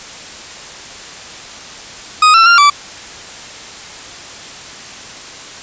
40% pulse tone with pitch steps, 1248 / 1342 / 1389 / 1158 Hz, D#6 / E6 / F6 / D6, +5 / +31 / -10 / -25 cents, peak -4 dBFS, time 2.22-2.7 s, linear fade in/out 5 ms, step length 120 ms, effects white hiss -31 dBFS RMS until 5.62 s + resampled to 16000 Hz

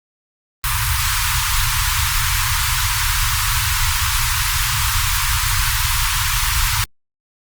pink band-stop noise, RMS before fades -18 dBFS, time 0.64-6.84 s, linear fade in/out 0 ms, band 130 to 910 Hz, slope 96 dB/octave, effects Opus 32 kbps

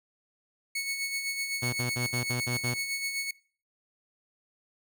sawtooth tone with tremolo, 2208 Hz, C#7, 7 cents flat, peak -25 dBFS, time 0.75-3.31 s, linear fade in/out 5 ms, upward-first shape sine, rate 7.9 Hz, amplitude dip 50%
sawtooth tone bursts, 123.1 Hz, B2, 5 cents flat, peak -26 dBFS, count 7, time 1.62-2.744 s, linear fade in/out 10 ms, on 110 ms, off 59 ms
effects noise-tail reverb RT60 0.4 s tail -21 dB re dry

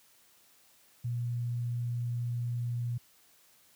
sine tone, 120 Hz, B2, 49 cents flat, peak -30 dBFS, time 1.04-2.98 s, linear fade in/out 10 ms, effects white hiss -63 dBFS RMS until 3.75 s + high-pass 60 Hz 12 dB/octave

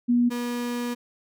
sine / 35% pulse tone pair in turn, 241.5 / 241.5 Hz, B3 / B3, -39 / -39 cents, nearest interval unison, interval 0 cents, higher neither, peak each -17 / -25 dBFS, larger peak first, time 0.08-0.3 / 0.3-0.95 s, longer second, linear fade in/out 20 ms, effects none

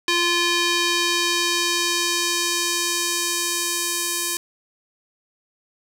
square tone with band-pass filter sweep, 346.5 Hz, F4, 14 cents flat, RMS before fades -22 dBFS, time 0.08-4.37 s, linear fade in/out 2 ms, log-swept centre 3500 to 9400 Hz, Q 0.95, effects none

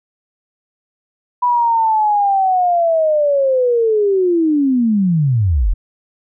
sine linear sweep, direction down, 987.8 to 34.7 Hz, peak -11 dBFS, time 1.42-5.74 s, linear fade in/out 10 ms, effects none

